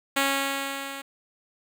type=tone with level ramp; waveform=5% pulse; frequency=275.1 Hz; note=C#4; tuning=13 cents flat; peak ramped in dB=-9 to -24 dBFS; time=0.16-1.02 s; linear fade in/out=10 ms; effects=none